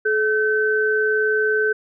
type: tone pair together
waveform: sine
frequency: 429.6 / 1532 Hz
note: A4 / G6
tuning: -41 / -40 cents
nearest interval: octave + minor seventh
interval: 2201 cents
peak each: -19 dBFS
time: 0.05-1.73 s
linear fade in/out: 10 ms
effects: none